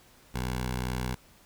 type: tone with notch filter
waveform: 10% pulse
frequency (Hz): 62.4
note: B1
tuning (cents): +19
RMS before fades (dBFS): -32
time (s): 0.34-1.15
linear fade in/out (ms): 10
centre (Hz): 310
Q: 1.5
effects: pink hiss -58 dBFS RMS until 1.45 s